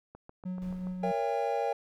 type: click train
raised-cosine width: 1 ms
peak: -33 dBFS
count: 6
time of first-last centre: 0.15-0.87 s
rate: 6.94 Hz
type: tone with tremolo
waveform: triangle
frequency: 183.1 Hz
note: F#3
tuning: 18 cents flat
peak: -30 dBFS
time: 0.45-1.12 s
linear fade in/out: 10 ms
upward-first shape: sine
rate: 5.3 Hz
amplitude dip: 35%
type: noise with exponential decay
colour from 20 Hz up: brown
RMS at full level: -44 dBFS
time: 0.62-1.68 s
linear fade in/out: 0 ms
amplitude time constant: 230 ms
type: chord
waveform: triangle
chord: A# diminished seventh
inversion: none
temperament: just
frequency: 466.2 / 559.4 / 671.3 / 805.5 Hz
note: A#4 / C#5 / E5 / G5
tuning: 0 / +16 / +31 / +47 cents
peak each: -31 / -32 / -34 / -30 dBFS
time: 1.03-1.73 s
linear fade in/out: 5 ms
effects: none